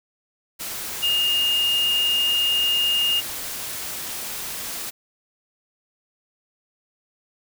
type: tone in noise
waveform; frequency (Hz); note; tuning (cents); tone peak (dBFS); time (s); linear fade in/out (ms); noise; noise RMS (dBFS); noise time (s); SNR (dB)
sine; 2835; F7; +25; -18; 1.02-3.21; 20; white; -31; 0.59-4.91; +10
effects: none